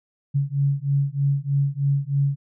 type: beating tone pair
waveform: sine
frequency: 138.59 / 141.79 Hz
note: C#3 / C#3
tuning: 0 / +40 cents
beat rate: 3.2 Hz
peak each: -22 dBFS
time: 0.34-2.36 s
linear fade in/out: 20 ms
effects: none